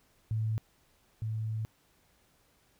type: tone pair in turn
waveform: sine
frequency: 110 / 110 Hz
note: A2 / A2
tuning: 0 / 0 cents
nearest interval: unison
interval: 0 cents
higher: neither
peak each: -28 / -31 dBFS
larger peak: first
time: 0.31-0.58 / 1.22-1.65 s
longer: second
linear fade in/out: 0 ms
effects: pink hiss -68 dBFS RMS until 2.79 s